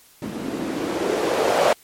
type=noise with low-pass filter sweep; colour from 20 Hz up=violet; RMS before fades=-22 dBFS; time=0.22-1.73 s; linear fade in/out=2 ms; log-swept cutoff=220 to 610 Hz; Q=2.6; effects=white hiss -52 dBFS RMS until 1.83 s + MP3 64 kbps